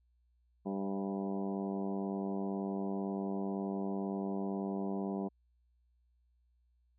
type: harmonic tone with a mistuned harmonic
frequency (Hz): 98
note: G2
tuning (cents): 0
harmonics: 2 / 3 / 4 / 5 / 6 / 7 / 8 / 9 / 10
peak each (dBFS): -36 / -42 / -41 / -48 / -49 / -46 / -50 / -54 / -52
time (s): 0.65-5.29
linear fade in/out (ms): 20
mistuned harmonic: 6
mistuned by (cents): +22
effects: added 60 Hz sine -69 dBFS peak until 6.98 s